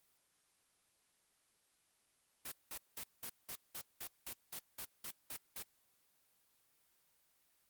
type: noise bursts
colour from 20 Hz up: white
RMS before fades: -45 dBFS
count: 13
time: 2.45-5.627 s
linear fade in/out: 5 ms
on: 69 ms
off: 190 ms
effects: white hiss -75 dBFS RMS until 7.69 s + Opus 24 kbps